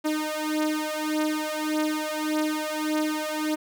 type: beating tone pair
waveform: sawtooth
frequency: 306.3 / 308 Hz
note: D#4 / D#4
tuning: -27 / -17 cents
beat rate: 1.7 Hz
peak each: -24 dBFS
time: 0.04-3.56 s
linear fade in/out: 20 ms
effects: none